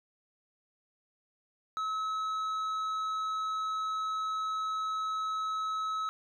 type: tone with tanh clipping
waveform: sine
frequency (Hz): 1290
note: E6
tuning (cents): -38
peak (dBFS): -32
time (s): 1.77-6.09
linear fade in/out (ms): 0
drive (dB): 7
effects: none